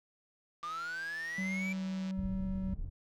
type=click train; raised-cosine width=0.2 ms; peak=-34 dBFS; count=245; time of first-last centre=0.63-2.109 s; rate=165 Hz
type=linear sweep; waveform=triangle; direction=up; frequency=1174.7 to 2349 Hz; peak=-35 dBFS; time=0.63-1.73 s; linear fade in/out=5 ms
type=tone; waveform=triangle; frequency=190 Hz; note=F#3; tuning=46 cents sharp; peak=-32 dBFS; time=1.38-2.74 s; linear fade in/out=5 ms
type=low-pass noise; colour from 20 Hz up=pink; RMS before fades=-39 dBFS; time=2.17-2.9 s; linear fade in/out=20 ms; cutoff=100 Hz; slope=12 dB/octave
effects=none